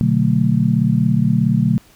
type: chord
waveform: sine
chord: B minor seventh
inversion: none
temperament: just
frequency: 123.47 / 148.16 / 185.21 / 222.2 Hz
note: B2 / D3 / F#3 / A3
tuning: 0 / +16 / +2 / +17 cents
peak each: -18 dBFS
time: 0.01-1.78 s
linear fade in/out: 0 ms
effects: pink hiss -50 dBFS RMS until 1.95 s